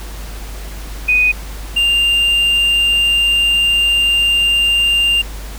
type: tone pair in turn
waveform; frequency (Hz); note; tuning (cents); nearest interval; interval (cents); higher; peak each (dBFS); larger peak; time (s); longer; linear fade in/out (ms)
sine / triangle; 2489 / 2794; D#7 / F7; 0 / 0; major second; 200; second; -9; neither; 1.08-1.32 / 1.76-5.22; second; 10
effects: added 50 Hz sine -26 dBFS peak until 5.58 s + pink hiss -34 dBFS RMS until 5.58 s